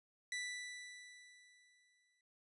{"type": "tone with exponential decay", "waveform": "sawtooth", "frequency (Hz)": 1975.5, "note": "B6", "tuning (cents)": 0, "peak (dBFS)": -35, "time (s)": [0.32, 2.21], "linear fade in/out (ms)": 2, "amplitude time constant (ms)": 410, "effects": ["resampled to 24000 Hz"]}